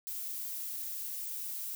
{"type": "noise", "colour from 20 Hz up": "violet", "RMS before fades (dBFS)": -39, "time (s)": [0.07, 1.75], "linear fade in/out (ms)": 0, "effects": []}